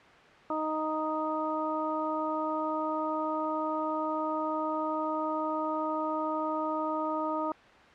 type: harmonic tone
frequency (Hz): 311.1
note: D#4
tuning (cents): 0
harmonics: 1 / 2 / 3 / 4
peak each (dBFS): -34 / -34 / -34 / -34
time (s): 0.5-7.52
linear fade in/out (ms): 2
effects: white hiss -53 dBFS RMS until 7.94 s + low-pass 2000 Hz 12 dB/octave